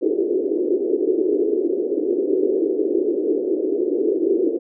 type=band-pass noise; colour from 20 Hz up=pink; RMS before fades=-20 dBFS; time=0.01-4.59 s; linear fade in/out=20 ms; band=330 to 430 Hz; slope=48 dB/octave; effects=none